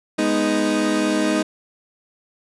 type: chord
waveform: 30% pulse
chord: G# minor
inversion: none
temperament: equal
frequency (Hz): 207.7 / 246.9 / 311.1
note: G#3 / B3 / D#4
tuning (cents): 0 / 0 / 0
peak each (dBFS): -21 / -22 / -17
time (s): 0.18-1.43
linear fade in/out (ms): 10
effects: resampled to 24000 Hz